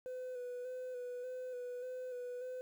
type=tone with vibrato; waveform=sine; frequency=500 Hz; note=B4; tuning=21 cents sharp; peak=-38 dBFS; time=0.06-2.61 s; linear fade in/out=0 ms; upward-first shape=square; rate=1.7 Hz; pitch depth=25 cents each way; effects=tanh soft clip ceiling -40 dBFS + 11-bit